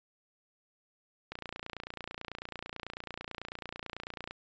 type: click train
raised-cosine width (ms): 0.3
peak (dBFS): -23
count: 88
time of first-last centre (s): 1.32-4.31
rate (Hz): 29.1
effects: resampled to 16000 Hz